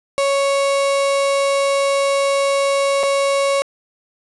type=tone with dropouts; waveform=35% pulse; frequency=554.4 Hz; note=C#5; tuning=in tune; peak=-13 dBFS; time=0.18-3.62 s; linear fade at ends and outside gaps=0 ms; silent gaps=3.031-3.035 s; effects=resampled to 24000 Hz + 9-bit